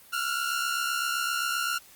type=tone pair together; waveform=sawtooth; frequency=1363.3 / 1431 Hz; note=F6 / F6; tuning=-42 / +42 cents; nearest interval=minor second; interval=84 cents; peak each=-26 dBFS; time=0.12-1.79 s; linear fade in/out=20 ms; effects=white hiss -53 dBFS RMS until 1.95 s + Opus 32 kbps